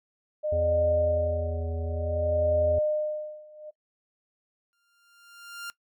sine tone with tremolo, 608 Hz, D#5, 40 cents flat, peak -21 dBFS, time 0.43-3.71 s, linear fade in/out 20 ms, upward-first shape sine, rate 0.57 Hz, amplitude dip 95%
harmonic tone, 82.41 Hz, E2, in tune, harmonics 1 / 3 / 5 / 7 / 9, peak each -29 / -43 / -40 / -40 / -46 dBFS, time 0.52-2.79 s, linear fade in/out 5 ms
sawtooth tone with exponential growth, 1396.9 Hz, F6, in tune, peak -30 dBFS, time 4.73-5.7 s, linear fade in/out 0 ms, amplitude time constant 210 ms
effects noise-tail reverb RT60 0.1 s tail -19 dB re dry

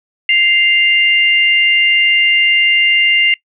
sine tone pair together, 2093 / 2794 Hz, C7 / F7, 0 / 0 cents, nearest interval perfect fourth, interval 500 cents, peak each -11 dBFS, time 0.29-3.34 s, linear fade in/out 2 ms, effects noise-tail reverb RT60 0.1 s tail -22 dB re dry

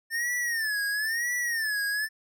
square tone with vibrato, 1793 Hz, A6, 32 cents sharp, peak -27 dBFS, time 0.1-2.09 s, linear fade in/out 50 ms, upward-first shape sine, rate 1 Hz, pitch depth 150 cents each way, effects none

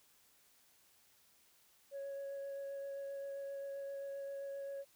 sine tone with vibrato, 554.4 Hz, C#5, in tune, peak -39 dBFS, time 1.91-4.85 s, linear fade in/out 50 ms, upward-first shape sine, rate 7.6 Hz, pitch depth 9 cents each way, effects tanh soft clip ceiling -40 dBFS + white hiss -69 dBFS RMS until 4.95 s

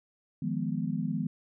sine chord, F half-diminished seventh, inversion third, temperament equal, 155.56 / 174.61 / 207.7 / 246.9 Hz, Eb3 / F3 / Ab3 / Cb4, 0 / 0 / 0 / 0 cents, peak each -34 dBFS, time 0.42-1.27 s, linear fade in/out 5 ms, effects none

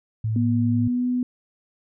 sine tone, 110 Hz, A2, in tune, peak -21 dBFS, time 0.24-0.88 s, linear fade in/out 5 ms
sine tone with pitch glide, 240 to 248.6 Hz, B3 to B3, -49 to +12 cents, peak -20 dBFS, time 0.36-1.23 s, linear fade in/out 2 ms, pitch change +61 cents, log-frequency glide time 0.67-1.07 s
effects none

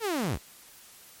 sawtooth linear sweep, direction down, 473.1 to 36.45 Hz, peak -23 dBFS, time 0-0.39 s, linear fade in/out 50 ms, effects white hiss -52 dBFS RMS until 1.2 s + MP3 64 kbps

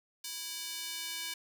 square tone with high-pass filter sweep, 329.6 Hz, E4, in tune, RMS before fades -40 dBFS, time 0.24-1.34 s, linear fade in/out 5 ms, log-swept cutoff 4400 to 2700 Hz, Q 1, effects none

